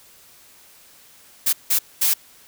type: noise bursts at uneven times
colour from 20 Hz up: blue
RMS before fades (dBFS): -18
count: 3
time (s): 1.46-1.53 / 1.7-1.79 / 2.01-2.14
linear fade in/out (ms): 10
effects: white hiss -50 dBFS RMS until 2.47 s